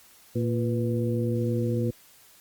harmonic tone with a mistuned harmonic, 116.1 Hz, A#2, 7 cents flat, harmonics 1 / 2 / 3 / 4, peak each -26 / -29 / -31 / -32 dBFS, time 0.35-1.91 s, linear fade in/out 10 ms, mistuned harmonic 4, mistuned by +94 cents, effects white hiss -55 dBFS RMS until 2.4 s + Opus 48 kbps

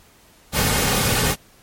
pink noise with comb filter, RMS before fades -19 dBFS, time 0.52-1.36 s, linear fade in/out 50 ms, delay 3 ms, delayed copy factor -0.5, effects pink hiss -52 dBFS RMS until 1.62 s + MP3 64 kbps

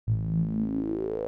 sawtooth tone with band-pass filter sweep, 54 Hz, A1, 32 cents flat, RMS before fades -28 dBFS, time 0.07-1.27 s, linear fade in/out 0 ms, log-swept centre 110 to 520 Hz, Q 9.8, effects none

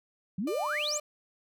sine exponential sweep, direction up, 170.2 to 7810 Hz, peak -29 dBFS, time 0.38-0.98 s, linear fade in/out 5 ms
35% pulse tone, 597 Hz, D5, 28 cents sharp, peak -33 dBFS, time 0.47-1 s, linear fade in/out 5 ms
effects none

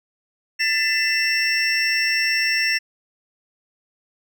triangle tone cluster, 1774 / 2017 / 2668 / 5460 Hz, A6 / B6 / E7 / F8, +14 / +36 / +20 / -40 cents, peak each -22 dBFS, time 0.59-2.79 s, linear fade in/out 20 ms, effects none

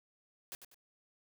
white noise with echo, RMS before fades -44 dBFS, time 0.52-0.55 s, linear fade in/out 0 ms, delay 97 ms, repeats 2, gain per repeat -9 dB, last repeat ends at 0.744 s, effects none

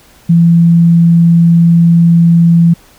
sine tone, 168.7 Hz, E3, 40 cents sharp, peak -3 dBFS, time 0.29-2.74 s, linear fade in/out 10 ms, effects pink hiss -43 dBFS RMS until 2.98 s

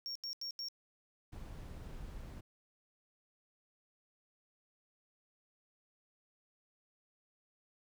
triangle tone bursts, 5530 Hz, F8, 18 cents flat, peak -38 dBFS, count 4, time 0.06-0.685 s, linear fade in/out 0 ms, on 94 ms, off 83 ms
brown noise, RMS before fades -47 dBFS, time 1.32-2.41 s, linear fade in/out 10 ms
effects none

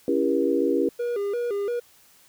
sine chord, C# diminished seventh, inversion none, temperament just, 277.2 / 332.6 / 399.1 / 479 Hz, C#4 / E4 / G4 / Bb4, 0 / +16 / +31 / +47 cents, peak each -25 dBFS, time 0.08-0.89 s, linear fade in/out 2 ms
triangle tone with vibrato, 440 Hz, A4, in tune, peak -22 dBFS, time 0.99-1.8 s, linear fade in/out 10 ms, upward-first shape square, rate 2.9 Hz, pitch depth 150 cents each way
effects white hiss -56 dBFS RMS until 2.28 s

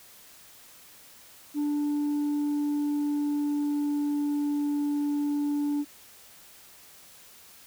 sine tone with pitch glide, 293.4 to 290.9 Hz, D4 to D4, -2 to -16 cents, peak -22 dBFS, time 1.54-5.85 s, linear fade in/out 50 ms, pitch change -14 cents, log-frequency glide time 1.67-4.82 s, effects tanh soft clip ceiling -24 dBFS + white hiss -52 dBFS RMS until 7.66 s

